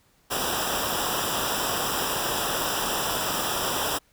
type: noise with comb filter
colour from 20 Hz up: pink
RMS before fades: -27 dBFS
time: 0.3-3.99 s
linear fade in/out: 20 ms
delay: 0.46 ms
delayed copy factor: -0.85
effects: pink hiss -63 dBFS RMS until 4.12 s

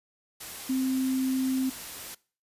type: tone in noise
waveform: sine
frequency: 261.6 Hz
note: C4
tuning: in tune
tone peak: -24 dBFS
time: 0.69-1.7 s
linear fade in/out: 10 ms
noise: white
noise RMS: -40 dBFS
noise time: 0.4-2.15 s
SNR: +13 dB
effects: noise-tail reverb RT60 0.4 s tail -22 dB re dry + resampled to 32000 Hz

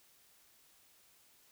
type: silence
effects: white hiss -66 dBFS RMS until 1.51 s

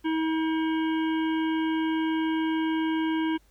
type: harmonic tone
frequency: 319.5 Hz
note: D#4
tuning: 46 cents sharp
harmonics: 1 / 3 / 5 / 7 / 9 / 10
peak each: -24 / -34 / -38 / -41 / -43 / -44 dBFS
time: 0.04-3.38 s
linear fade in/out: 20 ms
effects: added 50 Hz sine -59 dBFS peak until 3.5 s + pink hiss -65 dBFS RMS until 3.5 s

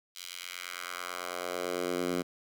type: tone with high-pass filter sweep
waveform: 10% pulse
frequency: 89 Hz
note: F2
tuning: 33 cents sharp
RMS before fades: -36 dBFS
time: 0.15-2.23 s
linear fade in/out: 20 ms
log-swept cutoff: 3700 to 220 Hz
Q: 1.3
effects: none

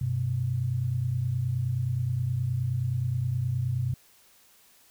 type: tone pair together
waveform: sine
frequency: 96.9 / 126.43 Hz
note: G2 / B2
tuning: -20 / +41 cents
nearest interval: perfect fourth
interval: 461 cents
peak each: -31 / -26 dBFS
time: 0.01-3.94 s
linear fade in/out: 5 ms
effects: white hiss -59 dBFS RMS until 4.9 s

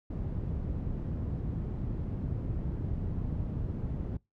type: low-pass noise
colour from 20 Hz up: white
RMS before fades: -34 dBFS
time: 0.1-4.17 s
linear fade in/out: 5 ms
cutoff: 140 Hz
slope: 12 dB/octave
effects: noise-tail reverb RT60 0.2 s tail -24 dB re dry

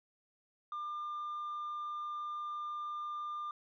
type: tone with tanh clipping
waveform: sine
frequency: 1199 Hz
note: D6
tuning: 36 cents sharp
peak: -38 dBFS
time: 0.72-3.51 s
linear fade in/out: 2 ms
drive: 1 dB
effects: none

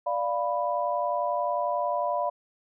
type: chord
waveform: sine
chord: B diminished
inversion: first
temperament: equal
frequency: 587.3 / 698.5 / 987.8 Hz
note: D5 / F5 / B5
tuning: 0 / 0 / 0 cents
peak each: -29 dBFS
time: 0.06-2.3 s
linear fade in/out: 10 ms
effects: none

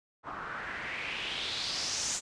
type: noise with low-pass filter sweep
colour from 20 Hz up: white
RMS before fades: -36 dBFS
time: 0.23-2.21 s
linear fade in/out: 50 ms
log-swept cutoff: 1100 to 7400 Hz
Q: 3.4
effects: resampled to 22050 Hz

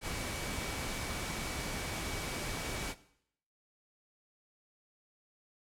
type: tone in noise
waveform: sine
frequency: 2277 Hz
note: C#7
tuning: 46 cents sharp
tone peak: -47 dBFS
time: 0.01-2.95 s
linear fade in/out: 50 ms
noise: pink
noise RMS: -38 dBFS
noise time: 0.01-2.95 s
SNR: -12 dB
effects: noise-tail reverb RT60 0.7 s tail -17 dB re dry + low-pass 11000 Hz 12 dB/octave

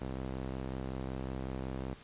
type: tone with band-pass filter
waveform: sawtooth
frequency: 65.41 Hz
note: C2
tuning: in tune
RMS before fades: -39 dBFS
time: 0.01-1.94 s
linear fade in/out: 0 ms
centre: 330 Hz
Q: 0.52
effects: pink hiss -55 dBFS RMS until 2.03 s + resampled to 8000 Hz

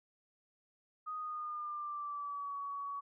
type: tone with pitch glide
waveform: sine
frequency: 1244.5 to 1128.1 Hz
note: D#6 to C#6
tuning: 0 to +30 cents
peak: -38 dBFS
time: 1.06-3.01 s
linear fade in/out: 20 ms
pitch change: -170 cents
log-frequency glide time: 1.17-2.55 s
effects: none

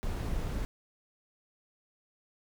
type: noise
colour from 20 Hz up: brown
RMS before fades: -33 dBFS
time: 0.03-0.65 s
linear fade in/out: 0 ms
effects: none

